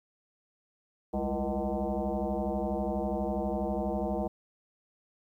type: tone with frequency modulation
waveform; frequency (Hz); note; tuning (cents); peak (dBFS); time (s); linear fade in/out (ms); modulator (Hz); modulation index
sine; 210.1; G#3; +20; -28; 1.13-4.28; 10; 136; 4.3
effects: 11-bit